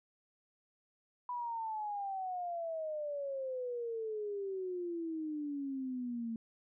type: exponential sweep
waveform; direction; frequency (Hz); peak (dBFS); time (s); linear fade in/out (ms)
sine; down; 991 to 224.6; -36; 1.29-6.36; 2
effects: none